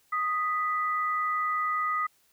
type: tone pair together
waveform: sine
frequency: 1245 / 1976.3 Hz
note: D#6 / B6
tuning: +1 / +1 cents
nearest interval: minor sixth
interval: 800 cents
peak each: -26 / -33 dBFS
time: 0.12-2.07 s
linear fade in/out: 10 ms
effects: white hiss -66 dBFS RMS until 2.32 s